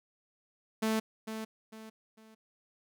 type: tone with echo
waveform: sawtooth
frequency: 220 Hz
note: A3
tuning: in tune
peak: -24 dBFS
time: 0.82-1 s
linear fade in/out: 10 ms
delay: 450 ms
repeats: 3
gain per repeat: -9 dB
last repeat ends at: 2.35 s
effects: none